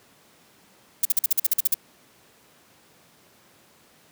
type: noise bursts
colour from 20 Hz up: violet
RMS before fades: -19 dBFS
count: 11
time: 1.03-1.743 s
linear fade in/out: 5 ms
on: 23 ms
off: 46 ms
effects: pink hiss -56 dBFS RMS until 4.11 s + high-pass 150 Hz 12 dB/octave